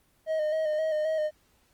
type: tone with vibrato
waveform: triangle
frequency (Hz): 622.3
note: D#5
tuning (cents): 0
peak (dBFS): -23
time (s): 0.26-1.31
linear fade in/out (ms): 50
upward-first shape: square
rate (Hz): 3.8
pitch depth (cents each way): 31
effects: pink hiss -66 dBFS RMS until 1.73 s + Opus 24 kbps